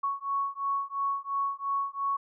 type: beating tone pair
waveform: sine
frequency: 1108.7 / 1111.6 Hz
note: C#6 / C#6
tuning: 0 / +4 cents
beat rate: 2.9 Hz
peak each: -31 dBFS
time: 0.03-2.17 s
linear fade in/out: 10 ms
effects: none